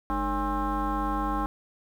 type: tone with frequency modulation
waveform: sine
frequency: 558 Hz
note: C#5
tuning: 11 cents sharp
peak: -24 dBFS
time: 0.1-1.46 s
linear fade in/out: 0 ms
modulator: 255 Hz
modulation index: 2.7
effects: tanh soft clip ceiling -20 dBFS + 9-bit